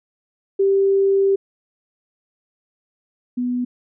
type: tone pair in turn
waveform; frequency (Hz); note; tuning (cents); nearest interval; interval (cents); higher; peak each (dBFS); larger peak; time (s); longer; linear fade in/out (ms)
sine; 391.9 / 246.9; G4 / B3; 0 / 0; minor sixth; 800; first; -13 / -19; first; 0.59-1.36 / 3.37-3.65; first; 10
effects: none